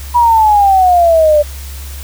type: exponential sweep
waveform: sine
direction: down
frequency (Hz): 976 to 585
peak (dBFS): -5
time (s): 0.14-1.43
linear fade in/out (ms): 20
effects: added 69 Hz sine -24 dBFS peak until 2.03 s + white hiss -33 dBFS RMS until 2.03 s